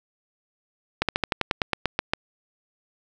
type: slowing click train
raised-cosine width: 0.3 ms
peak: -5 dBFS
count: 12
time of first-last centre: 1.02-2.135 s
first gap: 67 ms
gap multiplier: 1.08
effects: none